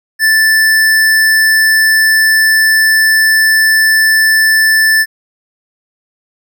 square tone, 1760 Hz, A6, in tune, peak -7 dBFS, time 0.19-5.06 s, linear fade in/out 50 ms, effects none

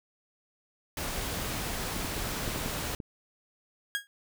pink noise, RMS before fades -34 dBFS, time 0.97-2.95 s, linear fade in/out 2 ms
clicks, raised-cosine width 3 ms, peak -25 dBFS, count 9, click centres 1.965 / 2.049 / 2.181 / 2.271 / 2.433 / 2.478 / 2.561 / 2.661 / 3.002 s
30% pulse tone with exponential decay, 1640 Hz, G#6, 22 cents flat, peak -22 dBFS, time 3.95-4.07 s, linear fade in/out 0 ms, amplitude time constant 25 ms
effects none

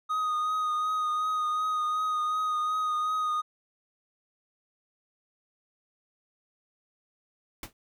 triangle tone with vibrato, 1244.5 Hz, D#6, in tune, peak -24 dBFS, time 0.09-3.42 s, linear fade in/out 20 ms, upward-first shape triangle, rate 2.7 Hz, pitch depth 25 cents each way
pink noise with exponential decay, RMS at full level -33 dBFS, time 7.63-7.73 s, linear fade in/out 2 ms, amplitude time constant 20 ms
effects none

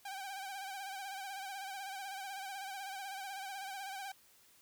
sawtooth tone with vibrato, 781 Hz, G5, 7 cents flat, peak -38 dBFS, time 0.05-4.12 s, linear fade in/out 5 ms, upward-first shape sine, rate 16 Hz, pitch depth 59 cents each way, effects white hiss -65 dBFS RMS until 4.61 s

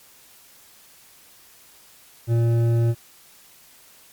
triangle tone with hard clipping, 116.54 Hz, A#2, in tune, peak -18 dBFS, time 2.27-2.95 s, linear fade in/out 50 ms, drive 13 dB, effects white hiss -51 dBFS RMS until 4.12 s + MP3 96 kbps

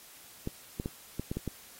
clicks, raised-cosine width 3 ms, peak -20 dBFS, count 7, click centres 0.474 / 0.799 / 0.859 / 1.196 / 1.315 / 1.37 / 1.477 s, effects white hiss -53 dBFS RMS until 1.79 s + AAC 48 kbps

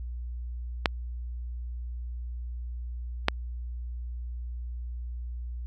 clicks, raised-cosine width 0.3 ms, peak -4 dBFS, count 2, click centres 0.858 / 3.284 s, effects added 60 Hz sine -33 dBFS peak until 5.66 s

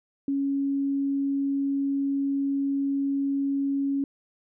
sine tone, 277.2 Hz, C#4, in tune, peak -23 dBFS, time 0.28-4.04 s, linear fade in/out 2 ms, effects none

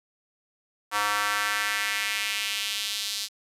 square tone with high-pass filter sweep, 103.6 Hz, G#2, 4 cents flat, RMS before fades -28 dBFS, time 0.91-3.29 s, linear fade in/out 50 ms, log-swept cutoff 1100 to 4300 Hz, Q 2, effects resampled to 32000 Hz + 8-bit

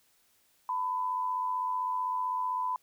sine tone pair together, 904.3 / 1000 Hz, A5 / B5, +47 / +21 cents, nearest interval major second, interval 174 cents, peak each -38 / -29 dBFS, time 0.69-2.76 s, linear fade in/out 2 ms, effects white hiss -68 dBFS RMS until 2.82 s

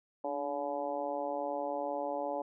harmonic tone with a mistuned harmonic, 142.4 Hz, C#3, 47 cents sharp, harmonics 2 / 3 / 4 / 5 / 6 / 7, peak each -42 / -44 / -36 / -40 / -39 / -47 dBFS, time 0.24-2.42 s, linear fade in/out 5 ms, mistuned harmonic 2, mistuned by +57 cents, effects none

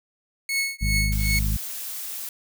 sawtooth tone with tremolo, 2197 Hz, C#7, 16 cents flat, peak -17 dBFS, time 0.49-1.39 s, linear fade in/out 2 ms, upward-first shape triangle, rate 2.6 Hz, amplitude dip 100%
harmonic tone, 51.91 Hz, G#1, in tune, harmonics 1 / 2 / 3 / 4, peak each -22 / -28 / -32 / -34 dBFS, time 0.81-1.57 s, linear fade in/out 10 ms
blue noise, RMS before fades -33 dBFS, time 1.12-2.29 s, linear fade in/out 2 ms
effects none

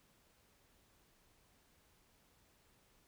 silence, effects pink hiss -71 dBFS RMS until 3.07 s

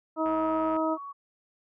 harmonic tone, 318.1 Hz, D#4, 38 cents sharp, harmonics 1 / 2 / 3 / 4, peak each -28 / -29 / -32 / -32 dBFS, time 0.16-0.98 s, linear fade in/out 50 ms
click train, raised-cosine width 0.5 ms, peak -28 dBFS, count 56, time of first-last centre 0.26-0.765 s, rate 109 Hz
sine tone, 1121 Hz, C#6, 19 cents sharp, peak -37 dBFS, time 0.96-1.13 s, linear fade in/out 20 ms
effects none

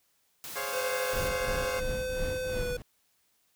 white noise, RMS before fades -41 dBFS, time 0.44-1.28 s, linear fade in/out 0 ms
15% pulse chord, Db major seventh, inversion second, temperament equal, 415.3 / 523.3 / 554.4 / 698.5 Hz, Ab4 / C5 / Db5 / F5, 0 / 0 / 0 / 0 cents, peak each -34 / -31 / -31 / -33 dBFS, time 0.55-1.81 s, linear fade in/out 20 ms
square tone with pitch glide, 511 to 492.7 Hz, C5 to B4, -41 to -4 cents, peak -32 dBFS, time 0.73-2.77 s, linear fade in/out 5 ms, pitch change -63 cents, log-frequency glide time 2.5-2.63 s
brown noise with tremolo, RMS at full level -33 dBFS, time 1.13-2.82 s, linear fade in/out 0 ms, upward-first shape triangle, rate 2.9 Hz, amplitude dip 75%
effects white hiss -71 dBFS RMS until 3.55 s

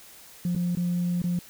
sine tone with dropouts, 175.9 Hz, F3, 13 cents sharp, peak -22 dBFS, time 0.45-1.39 s, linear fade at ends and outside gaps 2 ms, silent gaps 0.551-0.561 / 0.751-0.771 / 1.219-1.24 s, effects tanh soft clip ceiling -20 dBFS + white hiss -49 dBFS RMS until 1.49 s

